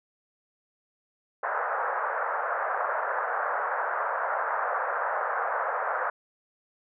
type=band-pass noise; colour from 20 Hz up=white; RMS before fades=-29 dBFS; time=1.43-6.1 s; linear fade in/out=5 ms; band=500 to 1600 Hz; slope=48 dB/octave; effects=none